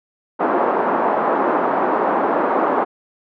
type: band-pass noise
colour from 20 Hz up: white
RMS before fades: -18 dBFS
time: 0.39-2.85 s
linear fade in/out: 20 ms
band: 250 to 1100 Hz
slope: 24 dB/octave
effects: none